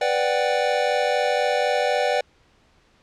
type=chord; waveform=square; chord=G major seventh; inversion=first; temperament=equal; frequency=493.9 / 587.3 / 740 / 784 Hz; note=B4 / D5 / F#5 / G5; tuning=0 / 0 / 0 / 0 cents; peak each=-25 / -24 / -27 / -27 dBFS; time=0.01-2.21 s; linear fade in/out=5 ms; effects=pink hiss -59 dBFS RMS until 3.02 s + low-pass 5000 Hz 12 dB/octave